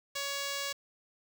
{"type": "tone", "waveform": "5% pulse", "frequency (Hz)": 560, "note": "C#5", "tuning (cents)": 18, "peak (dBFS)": -22, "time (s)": [0.15, 0.73], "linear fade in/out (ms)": 10, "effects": ["9-bit"]}